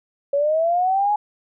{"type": "linear sweep", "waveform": "sine", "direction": "up", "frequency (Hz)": [554.4, 846], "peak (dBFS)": -16, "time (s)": [0.33, 1.16], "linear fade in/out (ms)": 5, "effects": []}